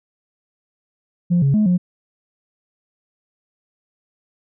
sine tone with pitch steps, 174.7 / 138.3 / 212.8 / 179.3 Hz, F3 / C#3 / G#3 / F3, +1 / -4 / +42 / +46 cents, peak -11 dBFS, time 1.3-1.78 s, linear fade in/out 20 ms, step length 120 ms, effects tanh soft clip ceiling -10 dBFS

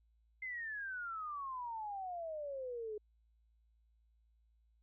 sine exponential sweep, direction down, 2093 to 415.3 Hz, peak -40 dBFS, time 0.42-2.98 s, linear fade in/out 5 ms, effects added 56 Hz sine -69 dBFS peak until 4.82 s

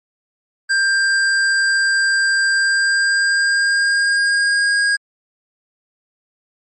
square tone with pitch glide, 1588 to 1631.7 Hz, G6 to G#6, +22 to -31 cents, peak -14 dBFS, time 0.69-4.97 s, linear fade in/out 20 ms, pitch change +47 cents, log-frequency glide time 2.53-4.82 s, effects MP3 32 kbps

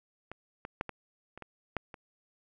clicks, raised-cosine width 0.5 ms, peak -26 / -24 / -16 / -23 / -30 / -28 / -16 / -29 dBFS, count 8, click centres 0.316 / 0.651 / 0.811 / 0.893 / 1.376 / 1.423 / 1.767 / 1.942 s, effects none

